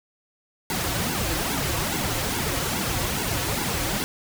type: noise with flanger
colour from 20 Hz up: pink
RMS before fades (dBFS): -26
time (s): 0.7-4.04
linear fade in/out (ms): 0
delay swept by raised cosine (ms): 1.6 to 5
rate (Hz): 2.4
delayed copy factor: -1
effects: none